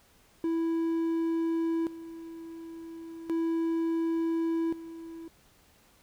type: tone with tremolo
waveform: triangle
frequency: 329.6 Hz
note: E4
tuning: in tune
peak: -24 dBFS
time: 0.44-5.28 s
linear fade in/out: 2 ms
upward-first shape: square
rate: 0.35 Hz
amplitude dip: 80%
effects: pink hiss -62 dBFS RMS until 6.02 s